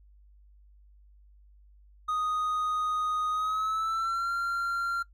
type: tone with pitch glide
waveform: triangle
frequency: 1244.5 to 1380.9 Hz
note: D#6 to F6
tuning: 0 to -20 cents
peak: -25 dBFS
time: 2.08-5.03 s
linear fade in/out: 10 ms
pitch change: +180 cents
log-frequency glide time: 3.31-4.31 s
effects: noise-tail reverb RT60 0.1 s tail -20 dB re dry + added 50 Hz sine -54 dBFS peak until 5.13 s